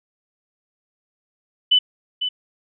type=tone with echo; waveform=sine; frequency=2995 Hz; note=F#7; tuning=20 cents sharp; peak=-11 dBFS; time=1.71-1.79 s; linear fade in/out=10 ms; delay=500 ms; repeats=1; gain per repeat=-9 dB; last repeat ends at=2.29 s; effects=none